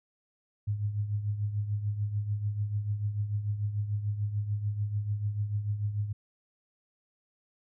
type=tone with tremolo; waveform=sine; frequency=103.83 Hz; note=G#2; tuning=in tune; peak=-25 dBFS; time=0.67-6.13 s; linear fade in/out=10 ms; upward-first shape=triangle; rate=6.8 Hz; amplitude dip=70%; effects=none